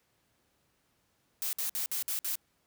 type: noise bursts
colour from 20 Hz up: blue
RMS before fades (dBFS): -33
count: 6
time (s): 1.42-2.355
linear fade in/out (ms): 0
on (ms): 110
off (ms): 55
effects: pink hiss -73 dBFS RMS until 2.66 s + high-pass 60 Hz 12 dB/octave